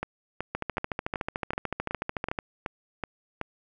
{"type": "two click trains", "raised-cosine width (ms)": 0.5, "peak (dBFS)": [-15, -14], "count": [10, 26], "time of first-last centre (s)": [[0.03, 3.413], [0.55, 2.388]], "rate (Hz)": [2.66, 13.6], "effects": []}